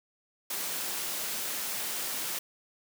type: high-pass noise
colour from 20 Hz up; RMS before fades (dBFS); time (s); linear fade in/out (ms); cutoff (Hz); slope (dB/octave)
white; -34; 0.5-2.39; 5; 170; 12
effects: none